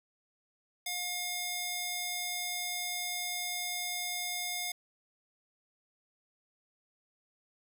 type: tone with high-pass filter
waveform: square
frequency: 715 Hz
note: F5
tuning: 41 cents sharp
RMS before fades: -36 dBFS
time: 0.86-4.72 s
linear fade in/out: 5 ms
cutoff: 2200 Hz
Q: 0.51
effects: none